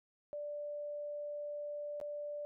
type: tone with dropouts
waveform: sine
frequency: 587.3 Hz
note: D5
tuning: in tune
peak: -39 dBFS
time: 0.33-2.45 s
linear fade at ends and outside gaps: 0 ms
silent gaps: 2.001-2.013 s
effects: none